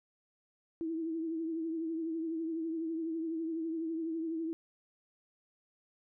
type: tone with vibrato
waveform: sine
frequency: 325.6 Hz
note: E4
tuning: 21 cents flat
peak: -33 dBFS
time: 0.81-4.53 s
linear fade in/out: 0 ms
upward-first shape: triangle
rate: 12 Hz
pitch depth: 56 cents each way
effects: none